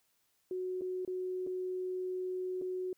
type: tone with dropouts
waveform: sine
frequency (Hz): 368.4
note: F#4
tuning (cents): -7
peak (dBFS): -34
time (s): 0.51-2.93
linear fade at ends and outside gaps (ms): 2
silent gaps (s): 0.811-0.818 / 1.05-1.076 / 1.466-1.471 / 2.615-2.62
effects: white hiss -75 dBFS RMS until 2.97 s